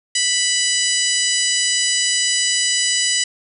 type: harmonic tone with a mistuned harmonic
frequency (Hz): 987.8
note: B5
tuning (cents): 0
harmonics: 2 / 3 / 4 / 5 / 6 / 7 / 8 / 9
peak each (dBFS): -24 / -22 / -27 / -23 / -26 / -27 / -22 / -27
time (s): 0.15-3.24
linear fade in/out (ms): 5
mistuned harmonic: 9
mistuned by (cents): -18
effects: none